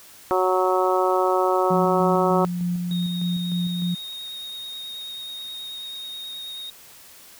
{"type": "harmonic tone", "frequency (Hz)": 185, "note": "F#3", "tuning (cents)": 0, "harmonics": [2, 3, 4, 5, 6, 7], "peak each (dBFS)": [-22, -24, -25, -26, -27, -27], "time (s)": [0.31, 2.45], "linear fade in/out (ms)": 0}
{"type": "tone with tremolo", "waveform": "sine", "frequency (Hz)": 176.4, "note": "F3", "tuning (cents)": 18, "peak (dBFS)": -21, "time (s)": [1.7, 3.95], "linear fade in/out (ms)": 10, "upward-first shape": "square", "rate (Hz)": 3.3, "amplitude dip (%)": 30}
{"type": "tone with vibrato", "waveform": "triangle", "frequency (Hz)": 3729, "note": "A#7", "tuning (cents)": 0, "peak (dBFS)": -31, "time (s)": [2.91, 6.7], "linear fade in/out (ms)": 2, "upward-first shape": "sine", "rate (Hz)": 9.3, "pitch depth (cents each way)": 16}
{"effects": ["white hiss -47 dBFS RMS until 7.39 s"]}